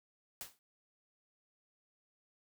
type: noise with exponential decay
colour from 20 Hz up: white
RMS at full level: -41 dBFS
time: 0.41-0.59 s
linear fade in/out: 0 ms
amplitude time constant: 37 ms
effects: none